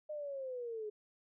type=linear sweep; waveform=sine; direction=down; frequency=613 to 415.3 Hz; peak=-39 dBFS; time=0.09-0.9 s; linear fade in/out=10 ms; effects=none